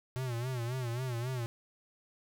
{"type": "tone with vibrato", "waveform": "square", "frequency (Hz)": 123.3, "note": "B2", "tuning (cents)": -2, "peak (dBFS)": -34, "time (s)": [0.16, 1.46], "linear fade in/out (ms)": 0, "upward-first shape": "sine", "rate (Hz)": 3.7, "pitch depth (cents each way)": 110, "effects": []}